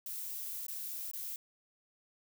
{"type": "noise with dropouts", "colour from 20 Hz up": "violet", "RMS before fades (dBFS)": -41, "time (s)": [0.06, 1.36], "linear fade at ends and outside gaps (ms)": 2, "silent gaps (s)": [[0.667, 0.682], [1.114, 1.134]], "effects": []}